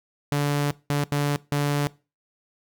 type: tone bursts at uneven times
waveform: sawtooth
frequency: 144.6 Hz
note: D3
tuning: 27 cents flat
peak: -17 dBFS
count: 4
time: 0.32-0.71 / 0.9-1.04 / 1.12-1.36 / 1.52-1.87 s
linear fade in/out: 0 ms
effects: noise-tail reverb RT60 0.3 s tail -21 dB re dry